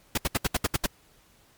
pink noise bursts, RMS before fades -24 dBFS, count 8, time 0.15-0.863 s, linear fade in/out 5 ms, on 27 ms, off 71 ms, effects pink hiss -60 dBFS RMS until 1.57 s + MP3 96 kbps

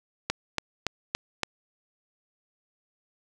click train, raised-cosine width 0.2 ms, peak -8 dBFS, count 5, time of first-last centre 0.3-1.433 s, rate 3.53 Hz, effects none

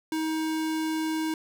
square tone, 316.5 Hz, D#4, 30 cents sharp, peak -27 dBFS, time 0.12-1.34 s, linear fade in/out 2 ms, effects none

